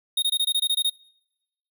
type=tone bursts; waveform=square; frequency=3716 Hz; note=A#7; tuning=6 cents flat; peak=-20 dBFS; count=10; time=0.17-0.898 s; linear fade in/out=5 ms; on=53 ms; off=22 ms; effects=noise-tail reverb RT60 0.9 s tail -26 dB re dry